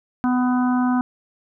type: harmonic tone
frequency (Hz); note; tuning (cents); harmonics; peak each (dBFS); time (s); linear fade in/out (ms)
250; B3; +21; 1 / 3 / 4 / 5 / 6; -17 / -27 / -29 / -31 / -33; 0.24-1.01; 0
effects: none